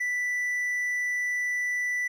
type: tone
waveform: triangle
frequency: 1975.5 Hz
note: B6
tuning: in tune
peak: -24 dBFS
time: 0-2.08 s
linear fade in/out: 10 ms
effects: none